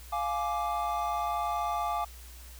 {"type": "chord", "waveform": "triangle", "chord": "D diminished", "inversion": "first", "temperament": "equal with one note detuned", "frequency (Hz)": [698.5, 839.3, 1174.7], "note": ["F5", "Ab5", "D6"], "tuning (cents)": [0, 18, 0], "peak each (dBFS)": -31, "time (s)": [0.12, 2.05], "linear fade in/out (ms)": 10, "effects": ["added 60 Hz sine -46 dBFS peak until 2.59 s", "white hiss -52 dBFS RMS until 2.59 s"]}